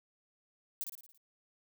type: noise with echo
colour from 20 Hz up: violet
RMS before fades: -37 dBFS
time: 0.81-0.84 s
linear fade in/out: 0 ms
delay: 56 ms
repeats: 6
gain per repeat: -5 dB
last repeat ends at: 1.176 s
effects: none